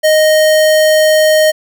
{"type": "tone", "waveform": "square", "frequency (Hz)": 621, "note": "D#5", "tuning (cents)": -3, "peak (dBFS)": -7, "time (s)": [0.03, 1.52], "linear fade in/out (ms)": 20, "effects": []}